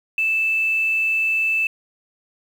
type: tone with quantisation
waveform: sine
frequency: 2637 Hz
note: E7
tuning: in tune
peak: -17 dBFS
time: 0.18-1.67 s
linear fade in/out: 2 ms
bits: 7
effects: none